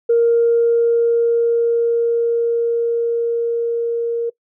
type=tone with level ramp; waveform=sine; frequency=466.9 Hz; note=A#4; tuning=3 cents sharp; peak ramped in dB=-9 to -17 dBFS; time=0.09-4.3 s; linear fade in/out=10 ms; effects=noise-tail reverb RT60 0.1 s tail -22 dB re dry + tanh soft clip ceiling -6 dBFS